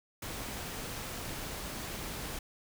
pink noise, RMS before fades -40 dBFS, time 0.22-2.39 s, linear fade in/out 5 ms, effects none

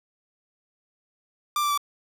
45% pulse tone with pitch steps, 1184 / 1171.1 / 1158.3 Hz, D6 / D6 / D6, +14 / -5 / -24 cents, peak -22 dBFS, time 1.56-1.776 s, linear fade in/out 2 ms, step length 72 ms, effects none

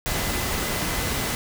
sine tone in noise, 2020 Hz, B6, 39 cents sharp, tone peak -37 dBFS, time 0.06-1.35 s, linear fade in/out 0 ms, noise pink, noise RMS -26 dBFS, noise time 0.06-1.35 s, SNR -14 dB, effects none

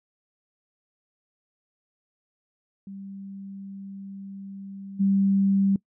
sine tone with level steps, 196 Hz, G3, in tune, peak -36 / -18 dBFS, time 2.87-5.76 s, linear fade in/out 2 ms, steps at 4.99 s, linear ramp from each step 20 ms, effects noise-tail reverb RT60 0.1 s tail -22 dB re dry

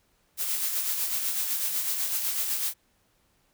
blue noise with tremolo, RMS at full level -27 dBFS, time 0.37-2.74 s, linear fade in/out 50 ms, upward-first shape sine, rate 8 Hz, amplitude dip 40%, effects pink hiss -68 dBFS RMS until 3.53 s

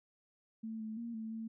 sine tone with pitch steps, 222.5 / 218.5 / 233.5 / 221.5 / 223.9 Hz, A3 / A3 / A#3 / A3 / A3, +20 / -12 / +3 / +12 / +30 cents, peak -39 dBFS, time 0.63-1.48 s, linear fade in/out 10 ms, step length 170 ms, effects none

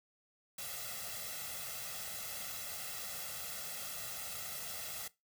white noise with comb filter, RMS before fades -43 dBFS, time 0.58-5.08 s, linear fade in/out 5 ms, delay 1.5 ms, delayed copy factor +0.8, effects noise-tail reverb RT60 0.2 s tail -19 dB re dry + high-pass 60 Hz 12 dB/octave

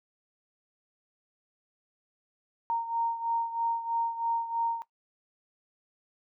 sine beating tone pair, 924 / 927.1 Hz, A#5 / A#5, -16 / -10 cents, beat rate 3.1 Hz, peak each -29 / -34 dBFS, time 2.7-4.82 s, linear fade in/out 0 ms, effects noise-tail reverb RT60 0.1 s tail -17 dB re dry

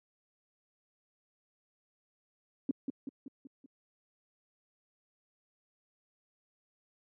sine tone with echo, 270 Hz, C#4, 45 cents flat, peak -26 dBFS, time 2.69-2.71 s, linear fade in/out 2 ms, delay 190 ms, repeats 5, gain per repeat -5 dB, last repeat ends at 3.66 s, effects high-pass 150 Hz 12 dB/octave

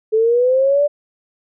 sine linear sweep, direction up, 431.1 to 590 Hz, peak -11 dBFS, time 0.12-0.88 s, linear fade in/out 20 ms, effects none

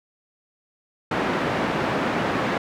pink band-pass noise, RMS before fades -24 dBFS, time 1.11-2.58 s, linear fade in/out 5 ms, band 190 to 1900 Hz, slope 12 dB/octave, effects none

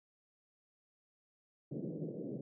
pink band-pass noise, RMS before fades -42 dBFS, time 1.71-2.41 s, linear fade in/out 5 ms, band 140 to 520 Hz, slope 48 dB/octave, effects none

